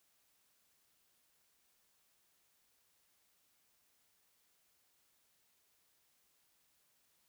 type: silence
effects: white hiss -75 dBFS RMS until 7.28 s